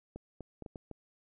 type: clicks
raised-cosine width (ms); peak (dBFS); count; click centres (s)
2; -30; 6; 0.16 / 0.407 / 0.623 / 0.662 / 0.758 / 0.913
effects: none